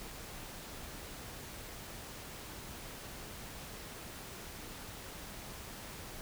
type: silence
effects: pink hiss -47 dBFS RMS until 6.21 s